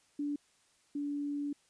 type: tone pair in turn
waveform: sine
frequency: 290 / 288.2 Hz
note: D4 / D4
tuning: -22 / -33 cents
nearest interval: unison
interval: 11 cents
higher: first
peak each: -32 / -33 dBFS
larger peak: first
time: 0.19-0.36 / 0.95-1.53 s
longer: second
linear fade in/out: 5 ms
effects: white hiss -69 dBFS RMS until 1.69 s + resampled to 22050 Hz